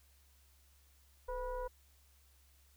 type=tone with frequency modulation; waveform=sine; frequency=506 Hz; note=B4; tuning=42 cents sharp; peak=-37 dBFS; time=1.28-1.68 s; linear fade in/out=10 ms; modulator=474 Hz; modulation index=1.1; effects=added 68 Hz sine -65 dBFS peak until 2.76 s + white hiss -70 dBFS RMS until 2.76 s